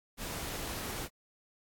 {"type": "noise", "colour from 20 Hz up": "pink", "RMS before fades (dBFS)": -39, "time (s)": [0.17, 1.09], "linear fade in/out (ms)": 50, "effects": ["AAC 64 kbps"]}